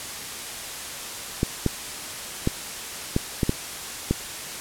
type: clicks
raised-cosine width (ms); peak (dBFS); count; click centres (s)
3; -7; 7; 1.431 / 1.663 / 2.474 / 3.164 / 3.432 / 3.494 / 4.11
effects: white hiss -34 dBFS RMS until 4.6 s + low-pass 11000 Hz 12 dB/octave